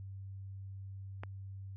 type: click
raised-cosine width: 0.5 ms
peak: -27 dBFS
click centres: 1.235 s
effects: added 97 Hz sine -43 dBFS peak until 1.76 s